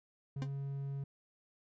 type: tone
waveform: triangle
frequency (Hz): 138.6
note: C#3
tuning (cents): 0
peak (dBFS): -35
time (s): 0.36-1.04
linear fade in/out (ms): 5
type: tone with exponential decay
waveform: 40% pulse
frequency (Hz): 261.2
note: C4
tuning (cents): -3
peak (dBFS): -34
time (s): 0.42-0.5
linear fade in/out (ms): 0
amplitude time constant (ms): 16
effects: resampled to 16000 Hz